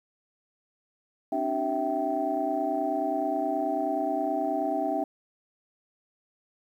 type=tone cluster; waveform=sine; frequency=268.3 / 297.7 / 380.5 / 658 / 775 Hz; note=C4 / D4 / F#4 / E5 / G5; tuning=+44 / +24 / +48 / -3 / -20 cents; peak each=-35 / -31 / -36 / -29 / -30 dBFS; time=1.32-5.04 s; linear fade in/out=5 ms; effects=tanh soft clip ceiling -14 dBFS + 10-bit